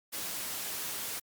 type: noise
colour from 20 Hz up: white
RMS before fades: -37 dBFS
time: 0.12-1.2 s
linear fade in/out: 20 ms
effects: high-pass 100 Hz 12 dB/octave + Opus 48 kbps